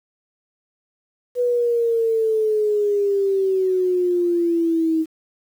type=exponential sweep; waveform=sine; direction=down; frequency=493.9 to 317 Hz; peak=-16 dBFS; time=1.35-5.06 s; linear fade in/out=50 ms; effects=8-bit